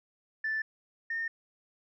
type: tone pair in turn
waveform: sine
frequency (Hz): 1760 / 1825.5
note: A6 / A#6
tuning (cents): 0 / -37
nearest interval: minor second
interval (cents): 63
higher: second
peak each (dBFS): -28 / -30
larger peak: first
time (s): 0.44-0.62 / 1.1-1.28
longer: neither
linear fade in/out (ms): 5
effects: tanh soft clip ceiling -25 dBFS